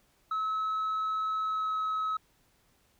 sine tone with pitch glide, 1292 to 1283.8 Hz, E6 to E6, -35 to -46 cents, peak -26 dBFS, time 0.31-2.17 s, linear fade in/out 5 ms, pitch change -11 cents, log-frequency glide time 1.41-1.74 s, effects tanh soft clip ceiling -27 dBFS + pink hiss -68 dBFS RMS until 2.99 s

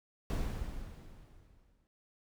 brown noise with exponential decay, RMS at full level -31 dBFS, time 0.3-1.87 s, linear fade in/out 0 ms, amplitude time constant 340 ms, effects none

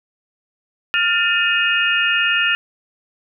sine tone cluster, 1403 / 1791 / 2521 / 2840 Hz, F6 / A6 / D#7 / F7, +8 / +30 / +22 / +28 cents, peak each -20 dBFS, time 0.94-2.55 s, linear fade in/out 0 ms, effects none

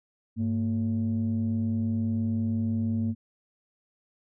sine tone pair together, 101.44 / 227.3 Hz, G#2 / A#3, -40 / -43 cents, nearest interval octave + major second, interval 1397 cents, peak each -27 / -25 dBFS, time 0.36-3.15 s, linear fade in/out 50 ms, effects tanh soft clip ceiling -20 dBFS

